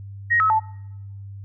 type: tone with pitch steps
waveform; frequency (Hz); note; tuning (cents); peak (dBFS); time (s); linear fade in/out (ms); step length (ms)
sine; 1881 / 1290 / 876; A#6 / E6 / A5; +15 / -38 / -8; -15; 0.3-0.6; 20; 100
effects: noise-tail reverb RT60 0.9 s tail -24 dB re dry + added 99 Hz sine -34 dBFS peak until 1.44 s